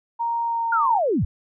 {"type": "tone with pitch glide", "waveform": "sine", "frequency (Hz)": [932.3, 915.8], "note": ["A#5", "A#5"], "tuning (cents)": [0, -31], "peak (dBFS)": -21, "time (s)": [0.19, 0.99], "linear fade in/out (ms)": 20, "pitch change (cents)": -31, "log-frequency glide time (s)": [0.44, 0.76]}
{"type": "linear sweep", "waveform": "sine", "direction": "down", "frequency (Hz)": [1451, 55.2], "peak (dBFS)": -18, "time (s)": [0.72, 1.25], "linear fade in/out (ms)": 5}
{"effects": []}